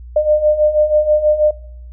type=beating tone pair; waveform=sine; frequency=601 / 607.2 Hz; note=D5 / D#5; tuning=+40 / -42 cents; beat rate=6.2 Hz; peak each=-16 / -12 dBFS; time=0.16-1.51 s; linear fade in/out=5 ms; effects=noise-tail reverb RT60 0.6 s tail -20 dB re dry + added 60 Hz sine -31 dBFS peak until 1.92 s